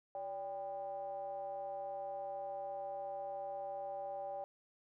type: ring-modulated tone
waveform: triangle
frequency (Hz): 107.1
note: A2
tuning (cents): -46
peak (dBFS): -35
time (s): 0.15-4.44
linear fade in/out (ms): 0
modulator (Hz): 684
effects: none